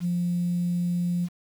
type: tone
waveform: sine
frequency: 175.3 Hz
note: F3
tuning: 7 cents sharp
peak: -22 dBFS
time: 0-1.29 s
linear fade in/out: 50 ms
effects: tanh soft clip ceiling -18 dBFS + 8-bit